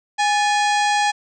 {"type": "harmonic tone with a mistuned harmonic", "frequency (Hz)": 825, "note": "G#5", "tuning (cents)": -12, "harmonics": [1, 2, 3, 4, 5, 6, 7, 8, 9, 10], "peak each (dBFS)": [-17, -23, -27, -29, -31, -33, -34, -35, -36, -37], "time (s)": [0.18, 1.12], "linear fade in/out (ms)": 20, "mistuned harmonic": 2, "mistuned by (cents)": 100, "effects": []}